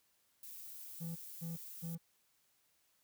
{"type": "noise", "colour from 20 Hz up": "violet", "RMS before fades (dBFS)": -50, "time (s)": [0.43, 1.95], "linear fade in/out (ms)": 2}
{"type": "tone bursts", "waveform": "triangle", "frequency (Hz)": 166.6, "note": "E3", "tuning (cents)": 19, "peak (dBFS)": -38, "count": 3, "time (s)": [1, 1.98], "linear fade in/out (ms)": 20, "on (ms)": 160, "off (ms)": 250}
{"effects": ["white hiss -75 dBFS RMS until 3.03 s"]}